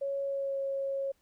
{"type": "tone with pitch glide", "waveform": "sine", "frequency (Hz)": [554.4, 547.1], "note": ["C#5", "C#5"], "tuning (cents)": [0, -23], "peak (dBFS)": -30, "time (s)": [0.01, 1.12], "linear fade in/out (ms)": 10, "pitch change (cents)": -23, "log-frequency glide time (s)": [0.24, 0.58], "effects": ["pink hiss -72 dBFS RMS until 1.21 s"]}